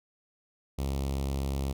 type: tone with notch filter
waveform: sawtooth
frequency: 68.2 Hz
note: C#2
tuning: 28 cents flat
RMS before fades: -31 dBFS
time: 0.78-1.73 s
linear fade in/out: 10 ms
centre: 1600 Hz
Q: 0.88
effects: none